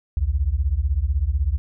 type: beating tone pair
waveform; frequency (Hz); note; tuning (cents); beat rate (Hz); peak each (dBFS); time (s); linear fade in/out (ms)
sine; 61.74 / 77.74; B1 / D#2; 0 / -1; 16; -21; 0.17-1.58; 0
effects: none